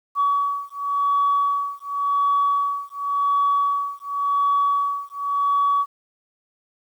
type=beating tone pair; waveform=sine; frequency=1133 / 1133.91 Hz; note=C#6 / C#6; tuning=+37 / +39 cents; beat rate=0.91 Hz; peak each=-21 dBFS; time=0.15-5.86 s; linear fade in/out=50 ms; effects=tanh soft clip ceiling -11 dBFS + 9-bit